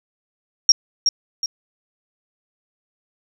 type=tone with echo; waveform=sine; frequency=5588 Hz; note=F8; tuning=in tune; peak=-6 dBFS; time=0.69-0.72 s; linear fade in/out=2 ms; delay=370 ms; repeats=2; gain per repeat=-7 dB; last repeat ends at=1.46 s; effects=8-bit